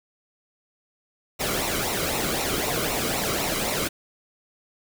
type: noise with flanger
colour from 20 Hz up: pink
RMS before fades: -26 dBFS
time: 1.39-3.89 s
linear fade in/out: 20 ms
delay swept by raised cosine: 0.61 to 1.16 ms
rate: 3.9 Hz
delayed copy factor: -0.65
effects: none